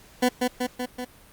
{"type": "tone with echo", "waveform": "20% pulse", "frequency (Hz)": 249.4, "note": "B3", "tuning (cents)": 17, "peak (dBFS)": -13, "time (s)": [0.22, 0.29], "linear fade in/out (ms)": 10, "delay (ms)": 190, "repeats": 4, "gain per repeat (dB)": -3, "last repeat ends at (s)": 1.05, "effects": ["pink hiss -52 dBFS RMS until 1.32 s", "Opus 48 kbps"]}